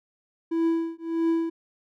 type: tone with tremolo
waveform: triangle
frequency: 330.1 Hz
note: E4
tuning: 2 cents sharp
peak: -17 dBFS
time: 0.51-1.5 s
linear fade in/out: 10 ms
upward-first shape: triangle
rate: 1.6 Hz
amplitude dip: 100%
effects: none